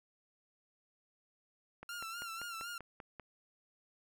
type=click train; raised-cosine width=0.5 ms; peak=-32 dBFS; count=8; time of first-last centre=1.83-3.197 s; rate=5.12 Hz
type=tone with vibrato; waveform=sawtooth; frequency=1374 Hz; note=F6; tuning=29 cents flat; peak=-38 dBFS; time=1.89-2.78 s; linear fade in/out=2 ms; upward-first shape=sine; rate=4 Hz; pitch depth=64 cents each way
effects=none